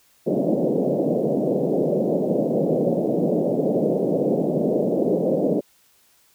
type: band-pass noise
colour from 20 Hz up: white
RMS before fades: -21 dBFS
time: 0.26-5.61 s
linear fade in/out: 20 ms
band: 150 to 600 Hz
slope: 48 dB/octave
effects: white hiss -59 dBFS RMS until 6.34 s